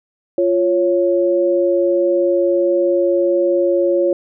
sine tone pair together, 348.4 / 553.1 Hz, F4 / C#5, -4 / -4 cents, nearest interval minor sixth, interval 800 cents, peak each -15 dBFS, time 0.38-4.13 s, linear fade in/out 2 ms, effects none

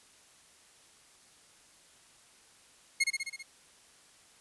sawtooth tone with echo, 2158 Hz, C#7, 47 cents flat, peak -20 dBFS, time 3-3.04 s, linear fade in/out 10 ms, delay 65 ms, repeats 6, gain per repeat -3 dB, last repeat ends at 3.43 s, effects white hiss -60 dBFS RMS until 4.4 s + resampled to 24000 Hz

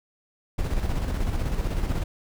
brown noise with tremolo, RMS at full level -24 dBFS, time 0.58-2.04 s, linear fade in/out 10 ms, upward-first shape square, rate 16 Hz, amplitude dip 40%, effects none

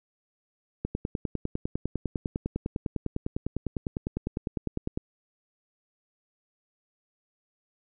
click train, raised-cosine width 3 ms, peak -16 dBFS, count 42, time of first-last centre 0.85-4.975 s, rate 9.94 Hz, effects none

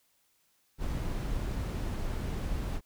brown noise, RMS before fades -33 dBFS, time 0.78-2.81 s, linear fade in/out 50 ms, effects white hiss -71 dBFS RMS until 2.85 s

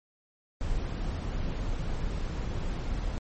brown noise, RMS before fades -31 dBFS, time 0.61-3.18 s, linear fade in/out 0 ms, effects MP3 32 kbps

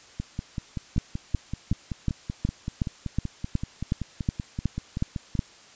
two click trains, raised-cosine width 5 ms, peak -11 / -17 dBFS, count 13 / 28, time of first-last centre 0.98-5.392 / 0.2-5.353 s, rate 2.72 / 5.24 Hz, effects white hiss -51 dBFS RMS until 5.75 s + resampled to 16000 Hz

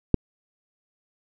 click, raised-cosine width 3 ms, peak -3 dBFS, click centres 0.143 s, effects none

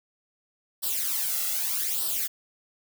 blue noise with flanger, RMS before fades -28 dBFS, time 0.82-2.28 s, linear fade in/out 20 ms, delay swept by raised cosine 0.22 to 1.52 ms, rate 0.82 Hz, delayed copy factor +0.75, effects none

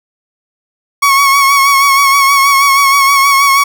30% pulse tone with vibrato, 1108.7 Hz, C#6, in tune, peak -3 dBFS, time 1.02-3.64 s, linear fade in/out 10 ms, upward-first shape sine, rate 6.3 Hz, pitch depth 37 cents each way, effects none

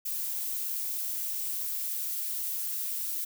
violet noise, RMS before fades -33 dBFS, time 0.05-3.25 s, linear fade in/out 10 ms, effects none

